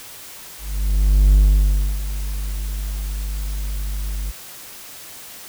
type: tone with ADSR envelope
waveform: triangle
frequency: 49.69 Hz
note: G1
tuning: 24 cents sharp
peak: -6 dBFS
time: 0.58-4.32 s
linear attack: 760 ms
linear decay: 650 ms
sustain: -14 dB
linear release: 20 ms
effects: white hiss -38 dBFS RMS until 5.48 s